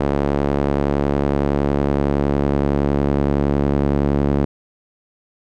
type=tone with band-pass filter sweep; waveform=sawtooth; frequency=70.8 Hz; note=C#2; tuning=37 cents sharp; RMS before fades=-18 dBFS; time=0-4.45 s; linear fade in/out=5 ms; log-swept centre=450 to 300 Hz; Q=0.82; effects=none